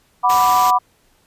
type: chord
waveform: sine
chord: B minor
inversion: second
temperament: equal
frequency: 740 / 987.8 / 1174.7 Hz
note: F#5 / B5 / D6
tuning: 0 / 0 / 0 cents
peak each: -17 / -14 / -17 dBFS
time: 0.23-0.79 s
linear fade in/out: 20 ms
type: band-stop noise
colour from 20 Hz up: white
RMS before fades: -25 dBFS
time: 0.29-0.71 s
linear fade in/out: 10 ms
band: 8400 to 12000 Hz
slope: 96 dB/octave
effects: pink hiss -58 dBFS RMS until 1.26 s + resampled to 32000 Hz